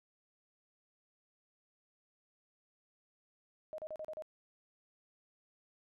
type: tone bursts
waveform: sine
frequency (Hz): 622.3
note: D#5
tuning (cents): 0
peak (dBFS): -40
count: 6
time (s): 3.73-4.222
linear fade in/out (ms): 0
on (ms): 52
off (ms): 36
effects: none